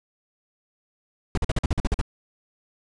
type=noise bursts; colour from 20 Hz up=brown; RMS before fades=-21 dBFS; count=10; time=1.35-2.014 s; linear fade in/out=2 ms; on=25 ms; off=46 ms; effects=resampled to 22050 Hz